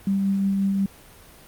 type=tone with tremolo; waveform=sine; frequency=196 Hz; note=G3; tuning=in tune; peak=-18 dBFS; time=0.07-0.86 s; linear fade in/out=2 ms; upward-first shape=triangle; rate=5.6 Hz; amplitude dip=25%; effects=pink hiss -48 dBFS RMS until 1.47 s + Opus 32 kbps